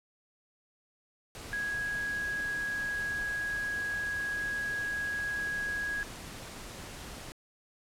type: tone in noise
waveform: sine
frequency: 1657 Hz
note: G#6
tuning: 4 cents flat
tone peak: -31 dBFS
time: 1.53-6.03 s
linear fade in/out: 0 ms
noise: pink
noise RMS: -44 dBFS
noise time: 1.35-7.32 s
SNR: +10 dB
effects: low-pass 11000 Hz 12 dB/octave